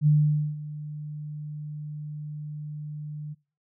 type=tone with ADSR envelope; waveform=sine; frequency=150 Hz; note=D3; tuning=37 cents sharp; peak=-15 dBFS; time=0.01-3.35 s; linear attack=57 ms; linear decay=490 ms; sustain=-18 dB; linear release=27 ms; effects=noise-tail reverb RT60 0.4 s tail -24 dB re dry